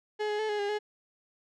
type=tone with pitch steps; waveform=35% pulse; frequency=423.4 / 419 / 433.4 / 417.4 / 406.1 / 420.5 Hz; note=G#4 / G#4 / A4 / G#4 / G#4 / G#4; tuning=+33 / +15 / -26 / +9 / -39 / +22 cents; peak=-27 dBFS; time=0.19-0.79 s; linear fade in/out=20 ms; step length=100 ms; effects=low-pass 4000 Hz 12 dB/octave